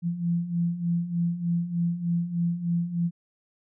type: beating tone pair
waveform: sine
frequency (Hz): 169.1 / 172.4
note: E3 / F3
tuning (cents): +44 / -22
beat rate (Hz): 3.3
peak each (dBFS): -30 / -25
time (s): 0.02-3.11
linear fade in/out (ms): 50
effects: none